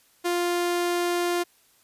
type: tone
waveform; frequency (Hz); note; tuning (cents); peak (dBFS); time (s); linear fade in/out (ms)
sawtooth; 350; F4; +4; -19; 0.24-1.44; 20
effects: white hiss -61 dBFS RMS until 1.83 s + resampled to 32000 Hz